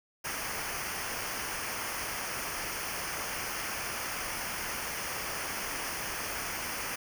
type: noise with comb filter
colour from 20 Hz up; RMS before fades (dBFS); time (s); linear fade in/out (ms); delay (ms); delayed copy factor
pink; -36; 0.24-6.96; 10; 0.26; -0.75
effects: none